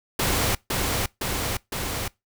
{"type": "noise with echo", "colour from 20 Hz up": "pink", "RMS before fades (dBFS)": -23, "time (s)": [0.19, 0.55], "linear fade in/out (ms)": 5, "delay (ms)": 510, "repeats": 3, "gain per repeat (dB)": -2, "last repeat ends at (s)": 2.08, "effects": ["noise-tail reverb RT60 0.2 s tail -23 dB re dry"]}